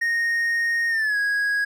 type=tone with pitch glide; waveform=triangle; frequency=1857 to 1654.4 Hz; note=A#6 to G#6; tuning=-7 to -7 cents; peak=-18 dBFS; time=0.01-1.65 s; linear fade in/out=10 ms; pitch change=-200 cents; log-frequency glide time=0.89-1.17 s; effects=none